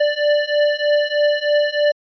square beating tone pair, 587.3 / 590.5 Hz, D5 / D5, 0 / +9 cents, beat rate 3.2 Hz, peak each -19 / -18 dBFS, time 0-1.92 s, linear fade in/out 10 ms, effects resampled to 11025 Hz

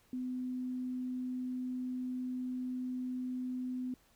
sine tone, 253 Hz, B3, 42 cents sharp, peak -35 dBFS, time 0.13-3.94 s, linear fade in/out 2 ms, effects pink hiss -68 dBFS RMS until 4.15 s

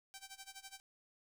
5% pulse tone with tremolo, 778 Hz, G5, 13 cents flat, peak -36 dBFS, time 0.14-0.8 s, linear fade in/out 0 ms, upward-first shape sine, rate 12 Hz, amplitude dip 90%, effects 11-bit

